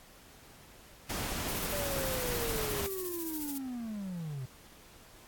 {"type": "noise", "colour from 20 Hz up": "pink", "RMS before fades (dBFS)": -36, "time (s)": [1.09, 2.87], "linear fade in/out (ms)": 10}
{"type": "noise with tremolo", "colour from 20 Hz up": "violet", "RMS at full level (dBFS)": -37, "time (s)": [1.48, 3.58], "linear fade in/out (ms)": 5, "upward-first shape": "sine", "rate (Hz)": 14, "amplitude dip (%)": 50}
{"type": "linear sweep", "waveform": "triangle", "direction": "down", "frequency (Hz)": [587.3, 123.47], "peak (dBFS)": -34, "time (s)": [1.72, 4.46], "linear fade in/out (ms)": 10}
{"effects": ["pink hiss -56 dBFS RMS until 5.27 s", "AAC 64 kbps"]}